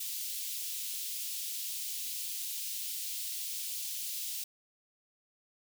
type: high-pass noise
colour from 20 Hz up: white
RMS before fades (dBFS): -38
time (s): 0-4.44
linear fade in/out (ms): 5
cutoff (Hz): 2900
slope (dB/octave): 24
effects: none